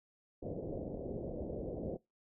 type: low-pass noise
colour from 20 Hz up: white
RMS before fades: -41 dBFS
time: 0.42-1.97 s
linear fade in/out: 10 ms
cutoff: 600 Hz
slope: 48 dB/octave
effects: noise-tail reverb RT60 0.2 s tail -21 dB re dry